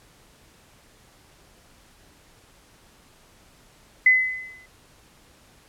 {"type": "tone with exponential decay", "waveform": "sine", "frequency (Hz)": 2026, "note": "B6", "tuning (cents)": 44, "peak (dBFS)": -10, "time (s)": [4.06, 4.66], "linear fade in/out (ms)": 5, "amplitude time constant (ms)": 130, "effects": ["pink hiss -55 dBFS RMS until 5.68 s", "low-pass 12000 Hz 12 dB/octave"]}